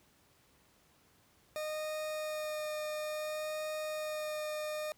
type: tone with vibrato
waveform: 40% pulse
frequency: 613 Hz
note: D#5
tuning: 26 cents flat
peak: -35 dBFS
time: 1.56-4.92 s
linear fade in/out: 0 ms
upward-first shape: sine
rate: 0.58 Hz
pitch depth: 12 cents each way
effects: pink hiss -67 dBFS RMS until 4.97 s + high-pass 60 Hz 12 dB/octave